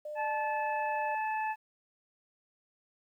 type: tone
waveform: sine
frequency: 601 Hz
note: D5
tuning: 40 cents sharp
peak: -37 dBFS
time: 0.05-1.15 s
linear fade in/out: 5 ms
type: harmonic tone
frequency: 869 Hz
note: A5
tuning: 22 cents flat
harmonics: 1 / 2 / 3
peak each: -31 / -39 / -42 dBFS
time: 0.15-1.56 s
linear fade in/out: 50 ms
effects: 11-bit